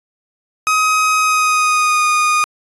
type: tone with pitch glide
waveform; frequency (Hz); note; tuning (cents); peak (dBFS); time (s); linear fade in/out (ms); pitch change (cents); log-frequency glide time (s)
30% pulse; 1263 to 1229.2; D#6 to D#6; +26 to -21; -9; 0.67-2.44; 0; -47; 1.2-2.06
effects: resampled to 24000 Hz